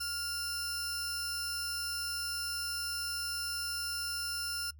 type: tone pair together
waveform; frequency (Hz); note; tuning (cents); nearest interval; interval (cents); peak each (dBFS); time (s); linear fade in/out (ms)
sawtooth; 1400 / 5289; F6 / E8; +4 / +5; octave + major seventh; 2301; -35 / -34; 0-4.71; 10
effects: noise-tail reverb RT60 0.1 s tail -22 dB re dry + added 75 Hz sine -51 dBFS peak until 4.79 s